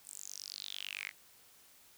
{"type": "tone with high-pass filter sweep", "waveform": "sawtooth", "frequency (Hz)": 49, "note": "G1", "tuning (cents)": 0, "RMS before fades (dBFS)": -45, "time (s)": [0.04, 1.12], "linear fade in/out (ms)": 50, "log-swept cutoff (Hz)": [9000, 2000], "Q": 6.7, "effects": ["white hiss -62 dBFS RMS until 1.97 s"]}